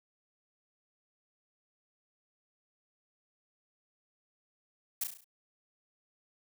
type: noise with echo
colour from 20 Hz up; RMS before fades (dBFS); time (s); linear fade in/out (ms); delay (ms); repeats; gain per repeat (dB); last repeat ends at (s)
blue; -32; 5.01-5.04; 5; 34; 6; -5; 5.244
effects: none